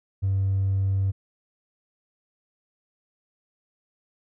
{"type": "tone with hard clipping", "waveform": "sine", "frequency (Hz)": 97, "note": "G2", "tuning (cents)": -18, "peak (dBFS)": -21, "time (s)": [0.22, 1.12], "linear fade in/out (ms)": 20, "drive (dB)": 1, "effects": []}